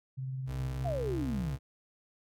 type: tone with tremolo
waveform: sine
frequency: 131.4 Hz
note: C3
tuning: 8 cents sharp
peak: -33 dBFS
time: 0.17-1.42 s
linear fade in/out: 20 ms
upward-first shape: sine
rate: 19 Hz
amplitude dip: 25%
type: tone with pitch glide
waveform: 35% pulse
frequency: 63.4 to 66.4 Hz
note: B1 to C2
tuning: +46 to +26 cents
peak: -35 dBFS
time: 0.46-1.59 s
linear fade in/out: 50 ms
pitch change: +80 cents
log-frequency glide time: 0.86-1.22 s
type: exponential sweep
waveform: sine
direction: down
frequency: 740 to 123.47 Hz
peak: -32 dBFS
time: 0.84-1.57 s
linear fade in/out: 20 ms
effects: none